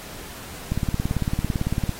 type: click train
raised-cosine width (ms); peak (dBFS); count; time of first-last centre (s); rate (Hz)
5; -10; 22; 0.72-1.893; 17.9
effects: pink hiss -39 dBFS RMS until 1.99 s + AAC 48 kbps